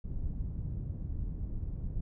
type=low-pass noise; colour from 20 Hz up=pink; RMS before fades=-36 dBFS; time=0.04-2.01 s; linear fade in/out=5 ms; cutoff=130 Hz; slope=12 dB/octave; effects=none